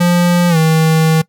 square tone with pitch glide, 175.2 to 159.73 Hz, F3 to D#3, +6 to +46 cents, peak -9 dBFS, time 0-1.22 s, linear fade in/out 10 ms, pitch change -160 cents, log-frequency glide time 0.49-0.57 s, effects noise-tail reverb RT60 0.1 s tail -20 dB re dry

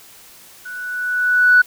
sine tone with level ramp, 1480 Hz, F#6, in tune, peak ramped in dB -29 to -5 dBFS, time 0.65-1.62 s, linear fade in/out 10 ms, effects tanh soft clip ceiling -2 dBFS + white hiss -44 dBFS RMS until 1.66 s

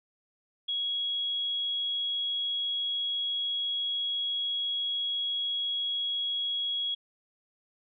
sine tone, 3322 Hz, G#7, in tune, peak -28 dBFS, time 0.68-6.95 s, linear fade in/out 10 ms, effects none

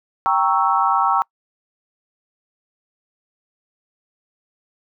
sine chord, G diminished seventh, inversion none, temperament equal, 784 / 932.3 / 1108.7 / 1318.5 Hz, G5 / Bb5 / Db6 / Fb6, 0 / 0 / 0 / 0 cents, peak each -20 dBFS, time 0.26-1.22 s, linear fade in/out 0 ms, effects noise-tail reverb RT60 0.1 s tail -26 dB re dry

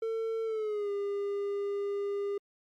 triangle tone with pitch glide, 450 to 403.2 Hz, A4 to G4, +39 to +49 cents, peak -28 dBFS, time 0.02-2.38 s, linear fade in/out 5 ms, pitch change -190 cents, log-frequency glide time 0.44-0.91 s, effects MP3 64 kbps

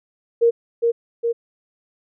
sine tone with echo, 466.7 Hz, A#4, 2 cents sharp, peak -11 dBFS, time 0.41-0.51 s, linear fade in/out 20 ms, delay 410 ms, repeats 2, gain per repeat -3 dB, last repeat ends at 1.33 s, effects none

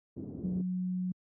white low-pass noise, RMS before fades -40 dBFS, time 0.16-0.62 s, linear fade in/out 10 ms, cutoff 330 Hz, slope 24 dB/octave
sine tone, 182.8 Hz, F#3, 21 cents flat, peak -30 dBFS, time 0.44-1.12 s, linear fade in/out 5 ms
effects high-pass 100 Hz 12 dB/octave

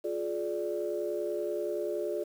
sine chord, D diminished, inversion first, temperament just, 352.4 / 422.9 / 587.3 Hz, F4 / Ab4 / D5, +16 / +31 / 0 cents, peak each -34 dBFS, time 0.04-2.24 s, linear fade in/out 10 ms, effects tanh soft clip ceiling -21 dBFS + 9-bit

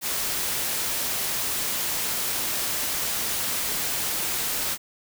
white noise, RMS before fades -27 dBFS, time 0.01-4.78 s, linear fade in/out 50 ms, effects none

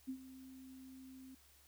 sine tone with ADSR envelope, 261.6 Hz, C4, in tune, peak -38 dBFS, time 0.07-1.35 s, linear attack 23 ms, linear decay 77 ms, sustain -14 dB, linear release 6 ms, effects added 71 Hz sine -70 dBFS peak until 1.67 s + white hiss -67 dBFS RMS until 1.67 s

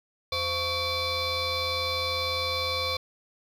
sine tone with frequency modulation, 2319 Hz, D7, 22 cents flat, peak -23 dBFS, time 0.32-2.97 s, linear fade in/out 5 ms, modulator 601 Hz, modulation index 3.8, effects tanh soft clip ceiling -25 dBFS + 9-bit

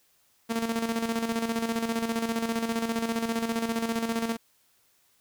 sawtooth tone with tremolo, 228.6 Hz, A#3, 34 cents flat, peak -21 dBFS, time 0.49-4.37 s, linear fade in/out 20 ms, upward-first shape square, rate 15 Hz, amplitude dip 55%, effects white hiss -66 dBFS RMS until 5.2 s

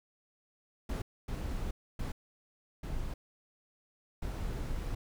brown noise bursts at uneven times, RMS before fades -36 dBFS, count 5, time 0.89-1.02 / 1.28-1.71 / 1.99-2.12 / 2.83-3.14 / 4.22-4.95 s, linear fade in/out 5 ms, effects none

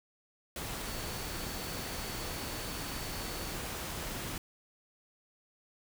sine tone in noise, 4467 Hz, C#8, 12 cents sharp, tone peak -49 dBFS, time 0.86-3.54 s, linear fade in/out 2 ms, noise pink, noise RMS -39 dBFS, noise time 0.56-4.38 s, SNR -13 dB, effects none

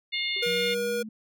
harmonic tone, 713 Hz, F5, 36 cents sharp, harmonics 3 / 4 / 5 / 6, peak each -30 / -34 / -31 / -36 dBFS, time 0.12-0.75 s, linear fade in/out 20 ms
triangle tone with exponential decay, 389.6 Hz, G4, 11 cents flat, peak -37 dBFS, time 0.36-0.56 s, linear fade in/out 5 ms, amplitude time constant 42 ms
square tone, 478.6 Hz, A#4, 46 cents sharp, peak -27 dBFS, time 0.42-1.03 s, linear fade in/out 10 ms
sine linear sweep, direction up, 174.61 to 219.8 Hz, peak -36 dBFS, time 0.46-1.09 s, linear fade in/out 5 ms
effects none

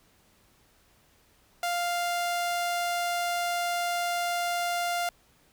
sawtooth tone, 698.5 Hz, F5, in tune, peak -23 dBFS, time 1.63-5.09 s, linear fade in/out 2 ms, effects pink hiss -63 dBFS RMS until 5.52 s

